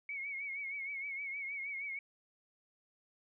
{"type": "tone with vibrato", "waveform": "sine", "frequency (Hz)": 2217, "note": "C#7", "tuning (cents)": 0, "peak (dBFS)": -38, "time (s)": [0.09, 1.99], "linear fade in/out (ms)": 2, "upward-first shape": "triangle", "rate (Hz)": 6.4, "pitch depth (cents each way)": 79, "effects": []}